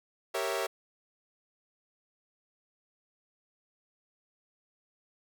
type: chord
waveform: sawtooth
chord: G diminished seventh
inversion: none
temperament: equal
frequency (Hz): 392 / 466.2 / 554.4 / 659.3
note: G4 / Bb4 / Db5 / Fb5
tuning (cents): 0 / 0 / 0 / 0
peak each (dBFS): -32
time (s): 0.34-0.67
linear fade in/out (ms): 10
effects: none